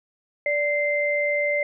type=tone pair together; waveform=sine; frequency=584.2 / 2082 Hz; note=D5 / C7; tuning=-9 / -9 cents; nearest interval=octave + minor seventh; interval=2200 cents; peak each=-23 dBFS; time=0.46-1.63 s; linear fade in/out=2 ms; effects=none